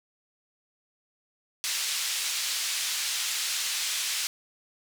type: band-pass noise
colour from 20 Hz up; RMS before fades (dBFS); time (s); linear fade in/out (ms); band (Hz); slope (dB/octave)
pink; -30; 1.64-4.27; 0; 3000 to 9100; 12
effects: none

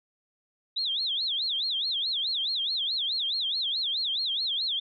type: tone with vibrato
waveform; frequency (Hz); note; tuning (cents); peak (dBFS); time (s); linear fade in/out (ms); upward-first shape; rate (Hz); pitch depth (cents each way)
sine; 3676; A#7; -25; -26; 0.76-4.8; 10; sine; 4.7; 270
effects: none

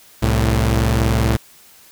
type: tone pair together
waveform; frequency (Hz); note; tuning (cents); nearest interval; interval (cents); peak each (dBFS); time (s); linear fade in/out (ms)
sawtooth; 65.8 / 110.9; C2 / A2; +10 / +14; major sixth; 904; -13; 0.22-1.37; 10
effects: white hiss -47 dBFS RMS until 1.91 s

